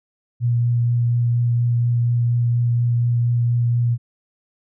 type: tone with vibrato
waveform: sine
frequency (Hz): 119.5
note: A#2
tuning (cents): +43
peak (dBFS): -15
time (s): 0.4-3.98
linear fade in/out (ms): 50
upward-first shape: triangle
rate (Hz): 4.2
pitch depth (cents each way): 12
effects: none